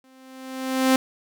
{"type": "tone with exponential growth", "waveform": "sawtooth", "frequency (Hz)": 261.6, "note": "C4", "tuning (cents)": 0, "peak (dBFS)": -10, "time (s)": [0.04, 0.96], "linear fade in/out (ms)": 2, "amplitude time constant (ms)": 200, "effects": []}